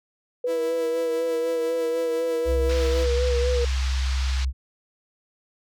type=tone with vibrato; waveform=sine; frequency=487.6 Hz; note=B4; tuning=22 cents flat; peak=-22 dBFS; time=0.44-3.65 s; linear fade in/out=5 ms; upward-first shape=sine; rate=4 Hz; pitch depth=39 cents each way
type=tone with tremolo; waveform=sawtooth; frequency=329.6 Hz; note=E4; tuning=in tune; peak=-27 dBFS; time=0.46-3.07 s; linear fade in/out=50 ms; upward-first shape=sine; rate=6 Hz; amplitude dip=30%
type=tone; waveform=sine; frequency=65.3 Hz; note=C2; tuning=3 cents flat; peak=-21 dBFS; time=2.45-4.53 s; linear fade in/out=50 ms
type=band-pass noise; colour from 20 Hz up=white; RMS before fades=-36 dBFS; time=2.69-4.45 s; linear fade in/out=5 ms; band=840 to 5500 Hz; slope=24 dB/octave
effects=none

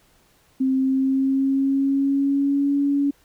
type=tone with pitch glide; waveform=sine; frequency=263.5 to 282.4 Hz; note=C4 to C#4; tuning=+12 to +32 cents; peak=-17 dBFS; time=0.6-3.11 s; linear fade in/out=10 ms; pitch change=+120 cents; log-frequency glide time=0.73-2.74 s; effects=pink hiss -59 dBFS RMS until 3.24 s

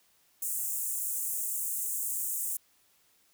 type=high-pass noise; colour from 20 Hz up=pink; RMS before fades=-33 dBFS; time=0.42-2.57 s; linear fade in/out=5 ms; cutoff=7300 Hz; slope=48 dB/octave; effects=white hiss -67 dBFS RMS until 3.33 s

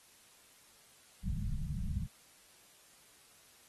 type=low-pass noise; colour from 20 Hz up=pink; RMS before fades=-36 dBFS; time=1.22-2.08 s; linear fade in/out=50 ms; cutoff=210 Hz; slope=96 dB/octave; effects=white hiss -62 dBFS RMS until 3.68 s + AAC 32 kbps

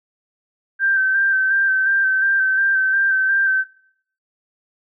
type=tone with vibrato; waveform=sine; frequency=1562 Hz; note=G6; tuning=7 cents flat; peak=-14 dBFS; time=0.79-3.65 s; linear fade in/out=50 ms; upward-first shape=square; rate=2.8 Hz; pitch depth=23 cents each way; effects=noise-tail reverb RT60 0.6 s tail -19 dB re dry

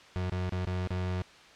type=tone with dropouts; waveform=35% pulse; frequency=91.3 Hz; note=F#2; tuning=23 cents flat; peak=-28 dBFS; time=0.16-1.22 s; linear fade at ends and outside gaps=0 ms; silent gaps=0.297-0.32 / 0.494-0.523 / 0.652-0.67 / 0.873-0.906 s; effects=white hiss -53 dBFS RMS until 1.55 s + low-pass 4000 Hz 12 dB/octave

